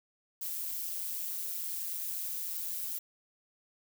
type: noise with amplitude modulation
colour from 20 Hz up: violet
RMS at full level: -34 dBFS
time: 0.41-2.99 s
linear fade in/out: 10 ms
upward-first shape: sine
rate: 172 Hz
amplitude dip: 65%
effects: none